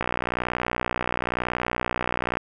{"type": "click train", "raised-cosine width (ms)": 0.5, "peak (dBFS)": -9, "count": 145, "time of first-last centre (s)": [0.01, 2.371], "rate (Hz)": 61, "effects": []}